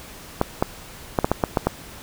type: clicks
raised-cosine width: 1 ms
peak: -3 dBFS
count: 8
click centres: 0.414 / 0.625 / 1.188 / 1.245 / 1.316 / 1.438 / 1.572 / 1.67 s
effects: pink hiss -41 dBFS RMS until 2.02 s